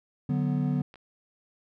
triangle chord, B minor, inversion first, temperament equal, 146.83 / 185 / 246.9 Hz, D3 / F#3 / B3, 0 / 0 / 0 cents, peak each -25 / -29 / -27 dBFS, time 0.29-0.82 s, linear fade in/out 5 ms
clicks, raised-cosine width 0.3 ms, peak -33 dBFS, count 2, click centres 0.941 / 0.957 s
effects none

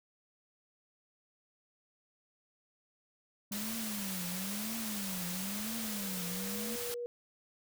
triangle tone with vibrato, 200.4 Hz, G3, 38 cents sharp, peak -37 dBFS, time 3.51-6.76 s, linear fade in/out 5 ms, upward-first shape triangle, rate 1 Hz, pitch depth 240 cents each way
white noise, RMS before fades -40 dBFS, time 3.52-6.94 s, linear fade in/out 0 ms
sine tone with exponential growth, 480.7 Hz, B4, 47 cents flat, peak -35 dBFS, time 4.99-7.06 s, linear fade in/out 0 ms, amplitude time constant 450 ms
effects none

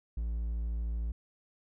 triangle tone, 56.7 Hz, A#1, 47 cents flat, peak -29 dBFS, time 0.17-1.12 s, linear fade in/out 5 ms, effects none

